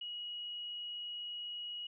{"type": "tone", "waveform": "sine", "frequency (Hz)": 2904, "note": "F#7", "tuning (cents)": -33, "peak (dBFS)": -40, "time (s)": [0.01, 1.87], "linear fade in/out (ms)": 5, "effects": []}